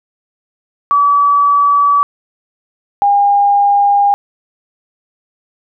sine tone pair in turn, 1146 / 808.6 Hz, D6 / G#5, -43 / -46 cents, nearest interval tritone, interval 603 cents, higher first, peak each -7 dBFS, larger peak neither, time 0.91-2.03 / 3.02-4.14 s, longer neither, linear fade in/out 0 ms, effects none

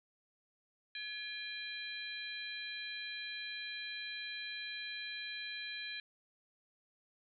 harmonic tone with a mistuned harmonic, 802 Hz, G5, 39 cents sharp, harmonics 2 / 3 / 4 / 5, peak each -46 / -46 / -49 / -45 dBFS, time 0.95-6 s, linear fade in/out 2 ms, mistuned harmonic 2, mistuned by +99 cents, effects none

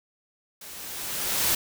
white noise with level ramp, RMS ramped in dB -43 to -22 dBFS, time 0.61-1.55 s, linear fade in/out 5 ms, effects none

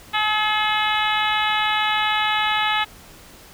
harmonic tone, 426.8 Hz, G#4, 47 cents sharp, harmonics 2 / 3 / 4 / 5 / 6 / 7 / 8 / 9, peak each -23 / -25 / -26 / -27 / -28 / -28 / -29 / -30 dBFS, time 0.13-2.85 s, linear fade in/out 20 ms, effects pink hiss -45 dBFS RMS until 3.53 s

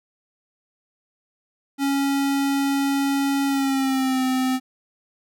square tone with pitch glide, 277.2 to 258.6 Hz, C#4 to C4, 0 to -20 cents, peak -20 dBFS, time 1.78-4.6 s, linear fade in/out 50 ms, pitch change -120 cents, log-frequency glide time 3.46-4.23 s, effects none

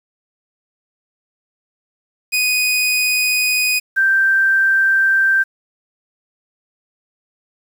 sawtooth / sine tone pair in turn, 2489 / 1568 Hz, D#7 / G6, 0 / 0 cents, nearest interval minor sixth, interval 800 cents, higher first, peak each -11 dBFS, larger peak neither, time 2.32-3.8 / 3.96-5.44 s, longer neither, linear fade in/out 20 ms, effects 7-bit

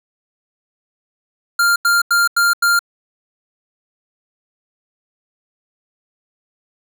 square tone bursts, 1396.9 Hz, F6, in tune, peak -12 dBFS, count 5, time 1.59-2.792 s, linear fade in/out 5 ms, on 170 ms, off 88 ms, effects none

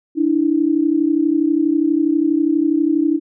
sine tone pair together, 293.7 / 326 Hz, D4 / E4, 0 / -19 cents, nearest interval major second, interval 181 cents, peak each -16 dBFS, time 0.15-3.2 s, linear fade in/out 50 ms, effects none

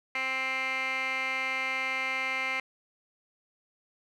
15% pulse tone with band-pass filter, 262.5 Hz, C4, 6 cents sharp, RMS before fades -31 dBFS, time 0.15-2.6 s, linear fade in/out 2 ms, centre 2000 Hz, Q 8.6, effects none

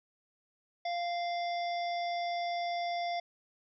harmonic tone with a mistuned harmonic, 695 Hz, F5, 9 cents flat, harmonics 1 / 3 / 5 / 7 / 8, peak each -32 / -42 / -46 / -49 / -50 dBFS, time 0.85-3.2 s, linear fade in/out 5 ms, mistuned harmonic 8, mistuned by -30 cents, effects none

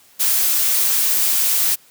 blue noise, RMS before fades -17 dBFS, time 0.19-1.76 s, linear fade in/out 20 ms, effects white hiss -51 dBFS RMS until 1.9 s + high-pass 80 Hz 12 dB/octave

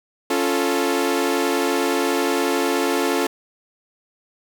sawtooth chord, Db augmented, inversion none, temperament equal, 277.2 / 349.2 / 440 Hz, Db4 / F4 / A4, 0 / 0 / 0 cents, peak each -19 dBFS, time 0.3-3.27 s, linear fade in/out 5 ms, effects none

